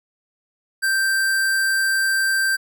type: tone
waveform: square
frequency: 1568 Hz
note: G6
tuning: in tune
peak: -18 dBFS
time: 0.82-2.57 s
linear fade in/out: 20 ms
effects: none